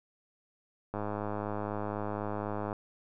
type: click train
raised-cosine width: 1 ms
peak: -21 dBFS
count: 187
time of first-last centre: 0.94-2.728 s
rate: 104 Hz
effects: none